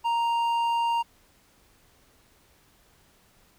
sine tone with hard clipping, 932.3 Hz, A#5, in tune, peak -24 dBFS, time 0.04-1.03 s, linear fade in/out 20 ms, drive 6 dB, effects pink hiss -61 dBFS RMS until 3.58 s

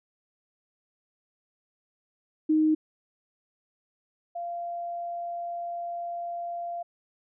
sine tone pair in turn, 311.1 / 691 Hz, D#4 / F5, 0 / -19 cents, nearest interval octave + major second, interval 1381 cents, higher second, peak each -19 / -31 dBFS, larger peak first, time 2.49-2.75 / 4.35-6.83 s, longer second, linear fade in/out 10 ms, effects none

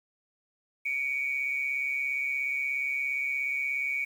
sine tone pair together, 2258 / 2395 Hz, C#7 / D7, +31 / +33 cents, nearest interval minor second, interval 102 cents, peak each -28 / -33 dBFS, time 0.85-4.05 s, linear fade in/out 10 ms, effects tanh soft clip ceiling -20 dBFS + 9-bit

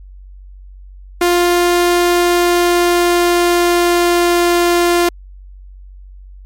sawtooth tone with pitch glide, 350.6 to 347.8 Hz, F4 to F4, +7 to -7 cents, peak -6 dBFS, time 1.21-5.09 s, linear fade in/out 5 ms, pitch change -14 cents, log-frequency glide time 2.1-4.6 s, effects added 47 Hz sine -33 dBFS peak until 6.45 s + MP3 64 kbps

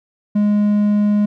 triangle tone, 207.5 Hz, G#3, 1 cent flat, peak -10 dBFS, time 0.35-1.26 s, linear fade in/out 10 ms, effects none

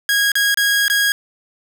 sawtooth tone with dropouts, 1643 Hz, G#6, 19 cents flat, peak -10 dBFS, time 0.09-1.12 s, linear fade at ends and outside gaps 1 ms, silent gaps 0.318-0.354 / 0.544-0.573 / 0.881-0.899 s, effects none

